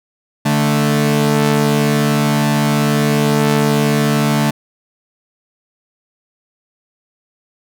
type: tone pair together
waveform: sawtooth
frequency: 146.83 / 220 Hz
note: D3 / A3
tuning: 0 / 0 cents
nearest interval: perfect fifth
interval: 700 cents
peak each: -11 dBFS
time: 0.45-4.51 s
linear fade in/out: 10 ms
effects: none